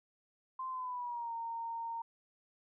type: tone with pitch glide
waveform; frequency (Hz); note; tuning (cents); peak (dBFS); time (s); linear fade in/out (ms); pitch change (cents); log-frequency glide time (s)
sine; 1040 to 921.2; C6 to A#5; -11 to -21; -37; 0.59-2.02; 5; -210; 0.69-1.33
effects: none